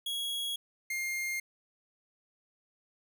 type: tone pair in turn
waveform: 45% pulse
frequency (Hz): 3322 / 2120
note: G#7 / C7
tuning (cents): 0 / +22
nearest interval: minor sixth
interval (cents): 778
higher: first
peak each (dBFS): -32 / -32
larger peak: neither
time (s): 0.06-0.56 / 0.9-1.4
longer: neither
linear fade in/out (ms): 5
effects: none